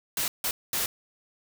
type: noise bursts at uneven times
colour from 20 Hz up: white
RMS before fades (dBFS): -28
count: 3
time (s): 0.17-0.28 / 0.44-0.51 / 0.73-0.86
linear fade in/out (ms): 2
effects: none